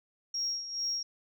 sine tone with tremolo, 5590 Hz, F8, 1 cent sharp, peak -28 dBFS, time 0.34-1.03 s, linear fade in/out 5 ms, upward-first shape sine, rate 2.3 Hz, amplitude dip 70%, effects tanh soft clip ceiling -25 dBFS

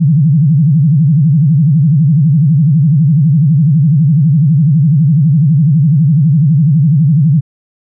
sine tone with vibrato, 149.9 Hz, D3, 36 cents sharp, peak -5 dBFS, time 0-7.41 s, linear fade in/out 20 ms, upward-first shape sine, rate 12 Hz, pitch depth 230 cents each way, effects none

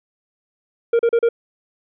triangle tone bursts, 466.2 Hz, A#4, in tune, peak -10 dBFS, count 4, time 0.93-1.289 s, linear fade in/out 5 ms, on 62 ms, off 37 ms, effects resampled to 8000 Hz

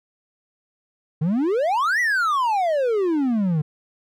triangle exponential two-way sweep, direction up then down, 145.6 to 2000 to 145.6 Hz, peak -16 dBFS, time 1.21-3.62 s, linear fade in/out 10 ms, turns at 2 s, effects none

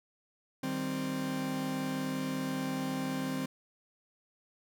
40% pulse chord, C minor, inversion first, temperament equal, 155.56 / 196 / 261.6 Hz, Eb3 / G3 / C4, 0 / 0 / 0 cents, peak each -39 / -39 / -33 dBFS, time 0.63-3.46 s, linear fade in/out 5 ms, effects none

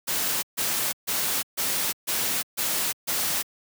white noise bursts, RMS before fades -26 dBFS, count 7, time 0.07-3.43 s, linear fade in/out 20 ms, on 360 ms, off 140 ms, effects high-pass 100 Hz 12 dB/octave

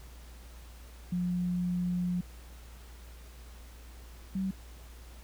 sine tone pair in turn, 178.2 / 190.82 Hz, F3 / G3, +35 / -46 cents, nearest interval minor second, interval 119 cents, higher second, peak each -28 / -29 dBFS, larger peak first, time 1.12-2.21 / 4.35-4.51 s, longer first, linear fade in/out 5 ms, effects added 59 Hz sine -47 dBFS peak until 5.23 s + pink hiss -56 dBFS RMS until 5.23 s

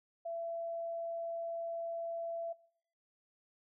sine tone, 671 Hz, E5, 31 cents sharp, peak -37 dBFS, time 0.25-2.53 s, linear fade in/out 10 ms, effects noise-tail reverb RT60 0.6 s tail -21 dB re dry

